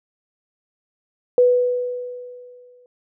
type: tone with exponential decay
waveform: sine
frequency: 493.9 Hz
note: B4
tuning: in tune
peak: -9 dBFS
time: 1.38-2.86 s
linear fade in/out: 1 ms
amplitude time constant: 320 ms
effects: none